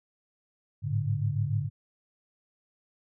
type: tone cluster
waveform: sine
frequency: 102.3 / 109.1 / 144 Hz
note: G#2 / A2 / D3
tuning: -26 / -14 / -34 cents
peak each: -30 dBFS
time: 0.82-1.7 s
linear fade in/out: 50 ms
effects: none